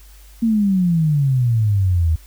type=exponential sweep; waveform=sine; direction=down; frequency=233.1 to 77.78 Hz; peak=-13 dBFS; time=0.42-2.16 s; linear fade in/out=10 ms; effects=added 50 Hz sine -41 dBFS peak until 2.26 s + white hiss -50 dBFS RMS until 2.26 s